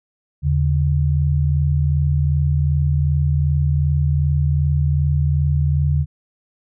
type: tone pair together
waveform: sine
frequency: 80.1 / 142.72 Hz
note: E2 / D3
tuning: -49 / -49 cents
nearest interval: minor seventh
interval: 1000 cents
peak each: -17 dBFS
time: 0.42-6.06 s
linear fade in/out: 50 ms
effects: none